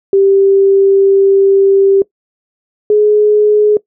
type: tone pair in turn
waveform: sine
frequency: 392 / 420.3 Hz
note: G4 / G#4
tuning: 0 / +21 cents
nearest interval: minor second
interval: 121 cents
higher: second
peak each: -5 dBFS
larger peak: neither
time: 0.13-2.02 / 2.9-3.77 s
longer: first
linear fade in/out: 2 ms
effects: noise-tail reverb RT60 0.1 s tail -20 dB re dry